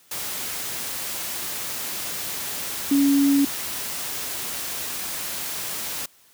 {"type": "tone in noise", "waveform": "sine", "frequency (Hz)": 280, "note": "C#4", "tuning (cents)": 18, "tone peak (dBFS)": -15, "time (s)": [2.91, 3.45], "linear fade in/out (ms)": 5, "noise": "white", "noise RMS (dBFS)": -30, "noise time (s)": [0.11, 6.06], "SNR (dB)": 12, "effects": ["white hiss -56 dBFS RMS until 6.33 s", "high-pass 60 Hz 12 dB/octave"]}